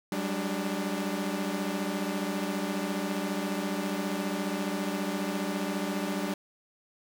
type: tone cluster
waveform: sawtooth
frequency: 188.3 / 203 / 294.9 Hz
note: F#3 / G#3 / D4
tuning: +31 / -39 / +7 cents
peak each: -30 dBFS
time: 0.12-6.34 s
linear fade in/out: 2 ms
effects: none